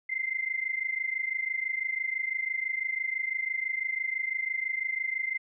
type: tone pair together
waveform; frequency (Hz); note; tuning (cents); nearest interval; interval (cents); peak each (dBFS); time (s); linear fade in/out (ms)
sine; 2067 / 2093; C7 / C7; -22 / 0; unison; 22; -32 / -31; 0.09-5.38; 10
effects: none